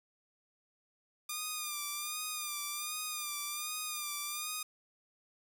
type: tone with vibrato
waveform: 5% pulse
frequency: 1205 Hz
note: D6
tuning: 44 cents sharp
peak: -25 dBFS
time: 1.29-4.63 s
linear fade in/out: 5 ms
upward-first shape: sine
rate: 1.3 Hz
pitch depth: 53 cents each way
effects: none